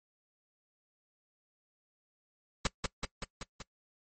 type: noise with echo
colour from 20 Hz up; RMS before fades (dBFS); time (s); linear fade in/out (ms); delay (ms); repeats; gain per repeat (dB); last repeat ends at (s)
pink; -28; 2.65-2.67; 2; 190; 5; -3; 3.62
effects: noise-tail reverb RT60 0.1 s tail -22 dB re dry + MP3 32 kbps